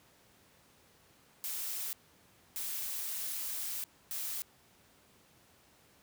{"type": "noise bursts at uneven times", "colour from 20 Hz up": "blue", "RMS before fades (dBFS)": -38, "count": 3, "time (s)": [[1.44, 1.93], [2.56, 3.84], [4.11, 4.42]], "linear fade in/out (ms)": 0, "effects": ["pink hiss -64 dBFS RMS until 6.02 s", "high-pass 80 Hz 12 dB/octave"]}